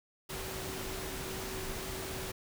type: tone in noise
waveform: sine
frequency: 379.5 Hz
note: F#4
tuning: 44 cents sharp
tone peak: -44 dBFS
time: 0.29-2.32 s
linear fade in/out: 10 ms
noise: pink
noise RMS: -40 dBFS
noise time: 0.29-2.32 s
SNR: -7 dB
effects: none